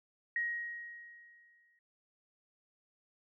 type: tone with exponential decay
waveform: sine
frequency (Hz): 1887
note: A#6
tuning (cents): +21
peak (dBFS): -30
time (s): 0.36-1.79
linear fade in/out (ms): 2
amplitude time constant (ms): 310
effects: none